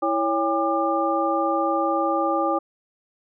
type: tone cluster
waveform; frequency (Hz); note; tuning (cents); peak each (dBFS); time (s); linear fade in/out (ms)
sine; 329.3 / 557 / 806 / 1196; E4 / C#5 / G5 / D6; -2 / +8 / +48 / +31; -25; 0.02-2.59; 10
effects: none